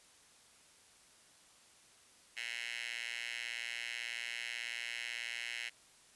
10% pulse tone with high-pass filter, 118.2 Hz, A#2, 24 cents sharp, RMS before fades -42 dBFS, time 2.36-5.7 s, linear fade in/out 20 ms, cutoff 2300 Hz, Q 9.9, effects white hiss -63 dBFS RMS until 6.15 s + resampled to 24000 Hz

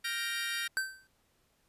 25% pulse chord, G minor seventh, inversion third, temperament equal, 1396.9 / 1568 / 1864.7 / 2349 Hz, F6 / G6 / Bb6 / D7, 0 / 0 / 0 / 0 cents, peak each -37 / -36 / -32 / -37 dBFS, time 0.04-0.68 s, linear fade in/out 10 ms
square tone with exponential decay, 1551 Hz, G6, 19 cents flat, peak -27 dBFS, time 0.77-1.07 s, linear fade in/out 0 ms, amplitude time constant 65 ms
effects pink hiss -72 dBFS RMS until 1.68 s + resampled to 32000 Hz

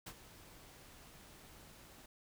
pink noise with ADSR envelope, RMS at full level -45 dBFS, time 0.06-2.06 s, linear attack 10 ms, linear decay 57 ms, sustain -13 dB, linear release 4 ms, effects none

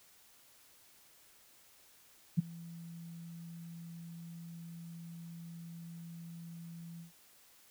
sine tone with ADSR envelope, 168.2 Hz, E3, 35 cents sharp, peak -22 dBFS, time 2.37-7.12 s, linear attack 20 ms, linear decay 15 ms, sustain -23 dB, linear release 120 ms, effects white hiss -63 dBFS RMS until 7.7 s

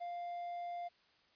triangle tone, 698.5 Hz, F5, in tune, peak -38 dBFS, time 0-0.89 s, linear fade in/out 20 ms, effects white hiss -70 dBFS RMS until 1.35 s + resampled to 11025 Hz

